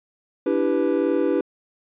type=chord; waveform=triangle; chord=E minor seventh; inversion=third; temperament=equal with one note detuned; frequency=288.6 / 329.6 / 392 / 493.9 Hz; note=D4 / E4 / G4 / B4; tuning=-30 / 0 / 0 / 0 cents; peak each=-22 dBFS; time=0.46-1.41 s; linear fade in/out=5 ms; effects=resampled to 8000 Hz